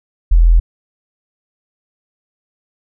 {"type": "tone", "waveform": "sine", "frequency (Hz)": 42.01, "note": "E1", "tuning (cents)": 34, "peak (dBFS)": -5, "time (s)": [0.31, 0.6], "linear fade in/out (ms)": 10, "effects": []}